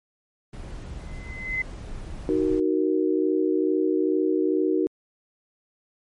brown noise, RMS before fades -36 dBFS, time 0.53-2.6 s, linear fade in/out 5 ms
sine tone with exponential growth, 2046 Hz, C7, 39 cents flat, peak -21 dBFS, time 0.97-1.62 s, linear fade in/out 5 ms, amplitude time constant 140 ms
sine chord, D# minor, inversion none, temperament just, 311.1 / 373.4 / 466.7 Hz, D#4 / F#4 / A#4, 0 / +16 / +2 cents, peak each -23 / -23 / -27 dBFS, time 2.29-4.87 s, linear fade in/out 0 ms
effects MP3 48 kbps

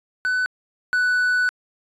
triangle tone pair in turn, 1500 / 1487.1 Hz, F#6 / F#6, +23 / +8 cents, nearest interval unison, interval 15 cents, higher first, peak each -17 / -15 dBFS, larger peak second, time 0.25-0.46 / 0.93-1.49 s, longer second, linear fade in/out 0 ms, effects resampled to 22050 Hz

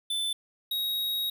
square tone pair in turn, 3520 / 3791 Hz, A7 / A#7, 0 / +28 cents, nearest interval minor second, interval 128 cents, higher second, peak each -28 dBFS, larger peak neither, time 0.1-0.33 / 0.71-1.3 s, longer second, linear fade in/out 5 ms, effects none

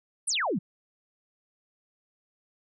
sine exponential sweep, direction down, 10548 to 151.7 Hz, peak -25 dBFS, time 0.27-0.59 s, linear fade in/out 10 ms, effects none

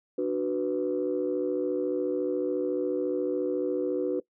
sine chord, B minor, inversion first, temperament just, 296.3 / 370.4 / 493.9 Hz, D4 / F#4 / B4, +15 / +2 / 0 cents, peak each -30 / -28 / -29 dBFS, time 0.18-4.2 s, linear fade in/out 5 ms, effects noise-tail reverb RT60 0.1 s tail -20 dB re dry + tanh soft clip ceiling -18 dBFS

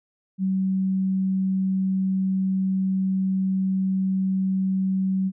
sine tone, 190 Hz, F#3, 46 cents sharp, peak -20 dBFS, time 0.38-5.32 s, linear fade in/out 50 ms, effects none

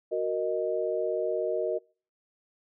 sine chord, D# minor, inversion first, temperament equal, 370 / 466.2 / 622.3 Hz, F#4 / A#4 / D#5, 0 / 0 / 0 cents, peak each -31 / -30 / -30 dBFS, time 0.11-1.79 s, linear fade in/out 20 ms, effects noise-tail reverb RT60 0.4 s tail -26 dB re dry

